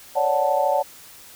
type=chord; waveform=sine; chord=D major seventh; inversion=third; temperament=equal; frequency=554.4 / 587.3 / 740 / 880 Hz; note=C#5 / D5 / F#5 / A5; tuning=0 / 0 / 0 / 0 cents; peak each=-23 dBFS; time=0.15-0.83 s; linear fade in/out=20 ms; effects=white hiss -45 dBFS RMS until 1.35 s